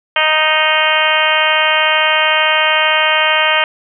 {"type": "harmonic tone", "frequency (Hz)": 311.1, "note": "D#4", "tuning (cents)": 0, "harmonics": [2, 3, 4, 5, 6, 7, 8, 9, 10], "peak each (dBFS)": [-19, -19, -19, -19, -19, -19, -19, -19, -19], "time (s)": [0.16, 3.64], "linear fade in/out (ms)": 2, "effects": []}